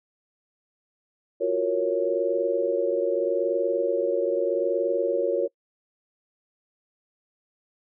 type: chord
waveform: sine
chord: Gb major seventh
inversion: third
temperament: equal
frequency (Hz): 349.2 / 370 / 466.2 / 554.4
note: F4 / Gb4 / Bb4 / Db5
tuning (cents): 0 / 0 / 0 / 0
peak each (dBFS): -29 / -29 / -26 / -25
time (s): 1.4-5.48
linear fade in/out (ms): 20
effects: noise-tail reverb RT60 0.1 s tail -25 dB re dry